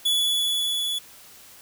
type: tone with level ramp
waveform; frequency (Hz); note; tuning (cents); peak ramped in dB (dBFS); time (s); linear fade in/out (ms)
45% pulse; 3417; G#7; +49; -19 to -25; 0.05-0.99; 10
effects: white hiss -48 dBFS RMS until 1.61 s